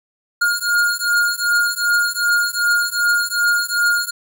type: beating tone pair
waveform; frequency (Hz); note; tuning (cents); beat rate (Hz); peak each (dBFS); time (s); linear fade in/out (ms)
square; 1421 / 1423.6; F6 / F6; +30 / +33; 2.6; -19; 0.41-4.11; 10
effects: 9-bit